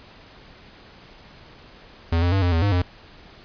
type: tone with pitch steps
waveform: square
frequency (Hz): 83.5 / 87.7 / 97 / 88.3 / 82.4 / 101.5 / 89.3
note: E2 / F2 / G2 / F2 / E2 / G#2 / F2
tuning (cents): +23 / +8 / -18 / +20 / 0 / -39 / +39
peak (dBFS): -18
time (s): 2.12-2.82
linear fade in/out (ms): 5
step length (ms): 100
effects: pink hiss -47 dBFS RMS until 3.44 s + resampled to 11025 Hz